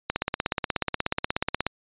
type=click train; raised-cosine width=0.3 ms; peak=-8 dBFS; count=27; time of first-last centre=0.1-1.666 s; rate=16.6 Hz; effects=resampled to 8000 Hz